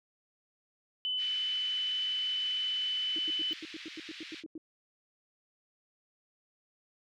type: tone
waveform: sine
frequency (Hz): 3014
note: F#7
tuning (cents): +31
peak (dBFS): -30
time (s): 1.05-3.53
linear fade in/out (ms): 0
type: band-pass noise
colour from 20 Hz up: white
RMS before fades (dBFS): -47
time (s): 1.17-4.44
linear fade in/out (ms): 50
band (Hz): 1800 to 3900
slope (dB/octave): 24
type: tone bursts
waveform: sine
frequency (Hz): 318.6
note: D#4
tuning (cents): +41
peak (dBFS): -39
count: 13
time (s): 3.16-4.579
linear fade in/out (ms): 2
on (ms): 27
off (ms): 89
effects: none